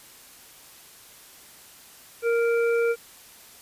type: harmonic tone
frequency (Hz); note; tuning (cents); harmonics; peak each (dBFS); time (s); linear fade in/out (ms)
466.2; A#4; 0; 1 / 3 / 5; -20 / -30 / -34; 2.22-2.96; 50
effects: white hiss -49 dBFS RMS until 3.61 s + resampled to 32000 Hz